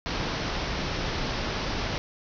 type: low-pass noise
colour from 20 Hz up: pink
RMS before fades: -30 dBFS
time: 0.06-1.98 s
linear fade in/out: 0 ms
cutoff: 5800 Hz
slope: 96 dB/octave
effects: none